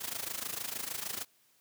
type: noise with amplitude modulation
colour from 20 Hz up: white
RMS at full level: -35 dBFS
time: 0-1.25 s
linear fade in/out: 20 ms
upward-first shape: sine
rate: 26.5 Hz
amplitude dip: 80%
effects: white hiss -68 dBFS RMS until 1.6 s + high-pass 80 Hz 12 dB/octave